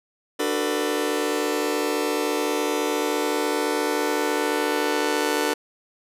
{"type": "chord", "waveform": "sawtooth", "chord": "B minor seventh", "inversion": "first", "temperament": "just", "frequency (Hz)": [296.3, 370.4, 444.5, 493.9], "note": ["D4", "F#4", "A4", "B4"], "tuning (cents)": [15, 2, 18, 0], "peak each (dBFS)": [-23, -25, -22, -25], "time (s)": [0.39, 5.54], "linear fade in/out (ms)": 10, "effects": ["resampled to 32000 Hz"]}